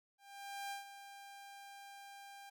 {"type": "tone with ADSR envelope", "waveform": "sawtooth", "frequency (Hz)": 797, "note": "G5", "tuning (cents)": 28, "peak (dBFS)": -37, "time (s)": [0.18, 2.5], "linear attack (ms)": 530, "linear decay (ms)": 130, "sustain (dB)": -11, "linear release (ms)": 10, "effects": []}